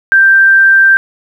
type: tone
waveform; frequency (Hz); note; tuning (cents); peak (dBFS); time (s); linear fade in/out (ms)
sine; 1573; G6; +6; -3; 0.12-0.97; 0
effects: 7-bit